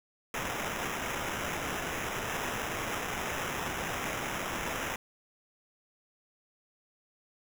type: noise with sample-and-hold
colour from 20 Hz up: blue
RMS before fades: -35 dBFS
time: 0.34-4.96 s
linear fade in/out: 2 ms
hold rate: 4410 Hz
effects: none